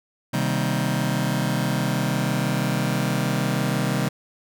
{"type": "chord", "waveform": "sawtooth", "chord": "C minor seventh", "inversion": "none", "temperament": "just", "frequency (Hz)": [130.81, 156.98, 196.22, 235.5], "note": ["C3", "Eb3", "G3", "Bb3"], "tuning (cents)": [0, 16, 2, 18], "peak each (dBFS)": [-21, -22, -22, -26], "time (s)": [0.33, 4.09], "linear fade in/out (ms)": 10, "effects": []}